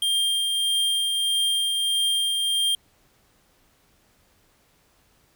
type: tone with tremolo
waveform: square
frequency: 3195 Hz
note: G7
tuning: 32 cents sharp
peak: -20 dBFS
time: 0.02-2.75 s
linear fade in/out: 2 ms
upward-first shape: triangle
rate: 1.6 Hz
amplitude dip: 30%
effects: pink hiss -62 dBFS RMS until 5.35 s